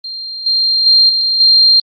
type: tone with level steps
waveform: sine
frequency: 4186 Hz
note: C8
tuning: in tune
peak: -22 / -10 / -5 / -11 / -5 dBFS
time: 0.04-1.8 s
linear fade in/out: 5 ms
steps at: 0.46 / 0.86 / 1.09 / 1.4 s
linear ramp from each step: 5 ms
effects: Opus 24 kbps